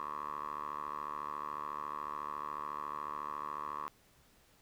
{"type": "tone with band-pass filter", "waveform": "10% pulse", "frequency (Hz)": 74, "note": "D2", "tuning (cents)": 14, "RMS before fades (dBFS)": -41, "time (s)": [0, 3.88], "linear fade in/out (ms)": 0, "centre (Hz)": 1100, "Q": 8.3, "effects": ["pink hiss -66 dBFS RMS until 4.61 s"]}